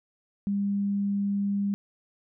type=tone; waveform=sine; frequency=200.6 Hz; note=G3; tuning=40 cents sharp; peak=-24 dBFS; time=0.47-1.74 s; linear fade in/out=0 ms; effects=none